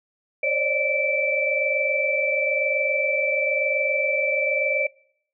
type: tone cluster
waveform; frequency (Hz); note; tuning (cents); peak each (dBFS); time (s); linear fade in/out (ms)
sine; 539 / 586 / 607 / 2327; C#5 / D5 / D#5 / D7; -49 / -4 / -43 / -17; -26 / -28 / -30 / -22; 0.43-4.87; 5
effects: noise-tail reverb RT60 0.7 s tail -26 dB re dry